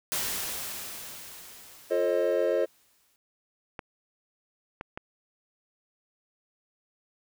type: noise with exponential decay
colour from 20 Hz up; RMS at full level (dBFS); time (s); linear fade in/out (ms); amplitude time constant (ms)
white; -29; 0.12-3.16; 0; 660
type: chord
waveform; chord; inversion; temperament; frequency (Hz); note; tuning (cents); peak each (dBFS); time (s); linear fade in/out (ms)
triangle; F dominant seventh; none; equal with one note detuned; 349.2 / 440 / 535.2 / 622.3; F4 / A4 / C5 / Eb5; 0 / 0 / +39 / 0; -29 / -27 / -25 / -27; 1.9-2.66; 20
type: clicks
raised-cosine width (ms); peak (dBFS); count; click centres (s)
0.5; -21; 3; 3.792 / 4.811 / 4.975
effects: none